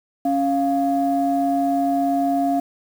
sine tone pair together, 277.2 / 698 Hz, C#4 / F5, 0 / -1 cents, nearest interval octave + major third, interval 1599 cents, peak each -19 dBFS, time 0.25-2.6 s, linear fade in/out 5 ms, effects tanh soft clip ceiling -10 dBFS + 7-bit

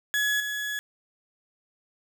35% pulse tone with level steps, 1690 Hz, G#6, 30 cents sharp, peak -21 / -27 dBFS, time 0.14-0.79 s, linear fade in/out 0 ms, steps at 0.4 s, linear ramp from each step 2 ms, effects none

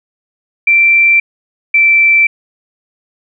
sine tone pair in turn, 2349 / 2335 Hz, D7 / D7, 0 / -11 cents, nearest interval unison, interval 11 cents, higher first, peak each -5 dBFS, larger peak neither, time 0.67-1.2 / 1.74-2.27 s, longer neither, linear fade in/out 5 ms, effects none

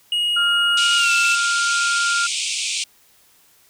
triangle tone with pitch glide, 2881 to 2657 Hz, F#7 to E7, -47 to +13 cents, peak -16 dBFS, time 0.12-1.35 s, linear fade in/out 2 ms, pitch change -140 cents, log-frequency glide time 0.97-1.11 s
sine tone, 1396.9 Hz, F6, in tune, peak -18 dBFS, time 0.36-2.27 s, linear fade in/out 10 ms
pink band-pass noise, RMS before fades -24 dBFS, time 0.77-2.84 s, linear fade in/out 5 ms, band 2300 to 9200 Hz, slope 96 dB/octave
effects white hiss -55 dBFS RMS until 3.69 s

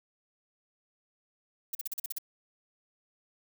violet noise bursts, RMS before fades -34 dBFS, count 8, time 1.73-2.185 s, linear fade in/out 5 ms, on 21 ms, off 41 ms, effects none

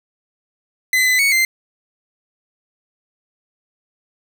40% pulse tone with pitch steps, 2026 / 2015 / 2222 / 2081 Hz, B6 / B6 / C#7 / C7, +44 / +34 / +4 / -10 cents, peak -12 dBFS, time 0.93-1.45 s, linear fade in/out 2 ms, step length 130 ms, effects none

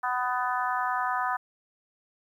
harmonic tone, 249.7 Hz, B3, 19 cents sharp, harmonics 3 / 4 / 5 / 6 / 7, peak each -31 / -30 / -31 / -34 / -37 dBFS, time 0.03-1.37 s, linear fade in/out 10 ms, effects 10-bit

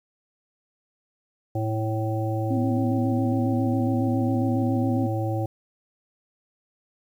harmonic tone, 110 Hz, A2, in tune, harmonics 1 / 3 / 5 / 7, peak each -25 / -30 / -32 / -33 dBFS, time 1.55-5.46 s, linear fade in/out 5 ms
sine tone with vibrato, 256.6 Hz, C4, 34 cents flat, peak -23 dBFS, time 2.5-5.07 s, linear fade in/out 10 ms, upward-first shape square, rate 7.3 Hz, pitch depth 62 cents each way
effects 9-bit

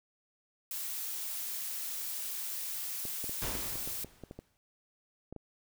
blue noise, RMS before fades -38 dBFS, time 0.71-4.04 s, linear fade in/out 2 ms
clicks, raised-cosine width 2 ms, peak -30 dBFS, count 12, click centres 3.053 / 3.242 / 3.295 / 3.552 / 3.756 / 3.875 / 4.046 / 4.237 / 4.311 / 4.39 / 5.326 / 5.363 s
pink noise with exponential decay, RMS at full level -36 dBFS, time 3.42-4.57 s, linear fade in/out 0 ms, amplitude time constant 250 ms
effects none

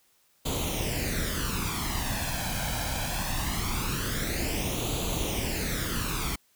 pink noise with flanger, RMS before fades -30 dBFS, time 0.45-6.36 s, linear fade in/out 10 ms, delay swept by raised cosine 0.28 to 1.28 ms, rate 0.22 Hz, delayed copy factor +0.7, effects white hiss -66 dBFS RMS until 6.55 s

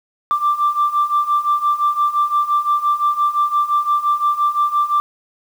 sine beating tone pair, 1174.7 / 1180.5 Hz, D6 / D6, 0 / +9 cents, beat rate 5.8 Hz, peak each -18 / -15 dBFS, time 0.31-5 s, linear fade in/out 0 ms, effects tanh soft clip ceiling -8 dBFS + 7-bit

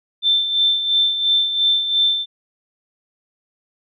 sine tone with tremolo, 3553 Hz, A7, 16 cents sharp, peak -12 dBFS, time 0.22-2.26 s, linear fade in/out 50 ms, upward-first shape sine, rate 2.9 Hz, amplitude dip 60%, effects none

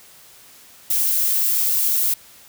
violet noise, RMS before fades -19 dBFS, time 0.9-2.14 s, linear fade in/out 5 ms, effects white hiss -47 dBFS RMS until 2.48 s

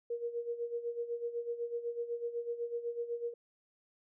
sine tone with tremolo, 472.4 Hz, A#4, 23 cents sharp, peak -32 dBFS, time 0.1-3.34 s, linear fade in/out 5 ms, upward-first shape sine, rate 8 Hz, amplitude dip 75%, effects none

